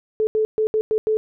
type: tone bursts at uneven times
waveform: sine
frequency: 434.5 Hz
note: A4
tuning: 22 cents flat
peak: -16 dBFS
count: 6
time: 0.2-0.27 / 0.35-0.45 / 0.58-0.67 / 0.74-0.81 / 0.91-0.98 / 1.07-1.17 s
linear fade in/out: 0 ms
effects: none